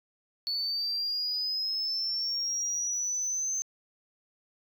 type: linear sweep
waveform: sine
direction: up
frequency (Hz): 4435 to 6272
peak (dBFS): -27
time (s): 0.47-3.62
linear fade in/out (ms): 0
effects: tanh soft clip ceiling -25 dBFS